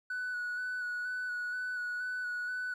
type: tone with vibrato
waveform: triangle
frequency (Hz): 1480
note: F#6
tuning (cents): 0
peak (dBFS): -31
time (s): 0.1-2.74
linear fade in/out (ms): 5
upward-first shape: square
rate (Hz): 2.1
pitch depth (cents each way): 17
effects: tanh soft clip ceiling -29 dBFS